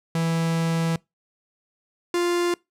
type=tone pair in turn; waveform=45% pulse; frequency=164.81 / 349.2 Hz; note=E3 / F4; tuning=0 / 0 cents; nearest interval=octave + minor second; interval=1300 cents; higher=second; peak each=-21 / -20 dBFS; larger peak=second; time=0.15-0.96 / 2.14-2.54 s; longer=first; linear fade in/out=2 ms; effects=noise-tail reverb RT60 0.2 s tail -24 dB re dry + low-pass 11000 Hz 12 dB/octave